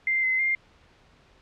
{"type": "tone with pitch steps", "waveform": "sine", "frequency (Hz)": [2090, 2053, 2109], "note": ["C7", "C7", "C7"], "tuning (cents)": [-2, -33, 13], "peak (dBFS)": -21, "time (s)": [0.07, 0.55], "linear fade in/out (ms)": 2, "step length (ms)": 160, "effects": ["pink hiss -58 dBFS RMS until 1.41 s", "low-pass 4000 Hz 12 dB/octave"]}